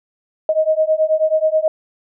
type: beating tone pair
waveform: sine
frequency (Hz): 623 / 632.3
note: D#5 / D#5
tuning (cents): +2 / +28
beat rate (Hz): 9.3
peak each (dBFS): -16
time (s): 0.49-1.68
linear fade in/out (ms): 2
effects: none